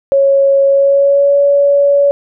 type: tone with pitch glide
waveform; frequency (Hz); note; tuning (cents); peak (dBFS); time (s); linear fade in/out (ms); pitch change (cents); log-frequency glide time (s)
sine; 551 to 566.2; C#5 to C#5; -11 to +37; -6; 0.12-2.11; 0; +48; 0.65-1.39
effects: none